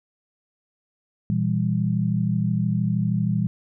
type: chord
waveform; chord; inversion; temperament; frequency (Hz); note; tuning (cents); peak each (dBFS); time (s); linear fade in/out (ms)
sine; E diminished; second; just; 118.67 / 164.81 / 197.78; Bb2 / E3 / G3; +31 / 0 / +16; -24; 1.3-3.47; 0
effects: none